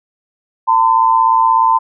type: tone pair together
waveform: sine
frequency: 903.3 / 1020 Hz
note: A5 / C6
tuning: +45 / -44 cents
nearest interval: major second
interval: 211 cents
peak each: -11 dBFS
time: 0.67-1.79 s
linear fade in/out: 20 ms
effects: none